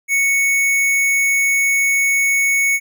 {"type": "tone", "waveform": "square", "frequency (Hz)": 2217, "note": "C#7", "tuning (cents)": 0, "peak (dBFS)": -14, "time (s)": [0.08, 2.8], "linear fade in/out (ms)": 50, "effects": []}